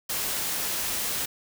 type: noise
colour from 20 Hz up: white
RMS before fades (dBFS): -29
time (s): 0.09-1.26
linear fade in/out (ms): 10
effects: none